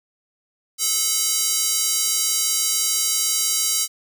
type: tone with high-pass filter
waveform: square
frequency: 433.5 Hz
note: A4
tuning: 26 cents flat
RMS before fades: -21 dBFS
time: 0.78-3.88 s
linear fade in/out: 50 ms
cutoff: 6000 Hz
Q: 1.2
effects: none